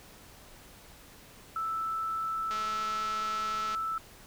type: tone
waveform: sine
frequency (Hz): 1318.5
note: E6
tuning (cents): 0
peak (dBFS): -30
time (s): 1.56-3.98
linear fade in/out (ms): 2
type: click train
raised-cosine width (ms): 0.2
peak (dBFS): -24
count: 266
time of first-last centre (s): 2.51-3.748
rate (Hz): 214
effects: pink hiss -53 dBFS RMS until 4.26 s